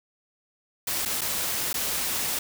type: noise with dropouts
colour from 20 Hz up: white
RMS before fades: -28 dBFS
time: 0.87-2.39 s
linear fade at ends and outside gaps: 5 ms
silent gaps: 1.052-1.057 / 1.21-1.215 / 1.73-1.741 s
effects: none